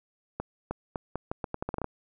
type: accelerating click train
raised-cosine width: 1 ms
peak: -17 dBFS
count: 13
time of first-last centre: 0.4-1.843 s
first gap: 310 ms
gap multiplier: 0.8
effects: none